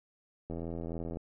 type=click train; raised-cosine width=2 ms; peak=-26 dBFS; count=57; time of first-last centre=0.5-1.171 s; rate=83.5 Hz; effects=none